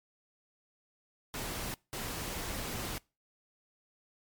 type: noise bursts at uneven times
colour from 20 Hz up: pink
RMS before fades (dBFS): -38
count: 2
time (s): 1.34-1.74 / 1.93-2.98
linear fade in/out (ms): 0
effects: noise-tail reverb RT60 0.3 s tail -25 dB re dry + MP3 96 kbps